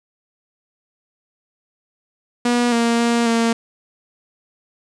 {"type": "tone with pitch steps", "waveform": "sawtooth", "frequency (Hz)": [241.5, 233.3, 235, 230.2], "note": ["B3", "A#3", "A#3", "A#3"], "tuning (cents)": [-39, 2, 14, -22], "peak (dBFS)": -11, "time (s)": [2.45, 3.53], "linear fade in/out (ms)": 5, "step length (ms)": 270, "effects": ["resampled to 22050 Hz", "7-bit"]}